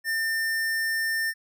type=tone; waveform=square; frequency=1800 Hz; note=A6; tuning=39 cents sharp; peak=-25 dBFS; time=0.04-1.34 s; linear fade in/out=50 ms; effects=none